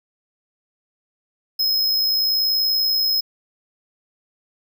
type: tone with amplitude modulation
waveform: square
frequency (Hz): 5130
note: E8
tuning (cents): -48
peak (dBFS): -16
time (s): 1.59-3.21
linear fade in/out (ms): 10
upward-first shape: sine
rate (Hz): 60.6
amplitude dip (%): 30
effects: none